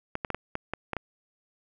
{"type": "clicks", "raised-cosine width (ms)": 0.5, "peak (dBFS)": -15, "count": 8, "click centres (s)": [0.154, 0.248, 0.303, 0.346, 0.554, 0.736, 0.933, 0.967], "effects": []}